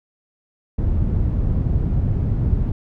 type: low-pass noise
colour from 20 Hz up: white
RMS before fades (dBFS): -19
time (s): 0.78-2.72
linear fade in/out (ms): 5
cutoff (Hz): 100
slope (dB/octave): 12
effects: none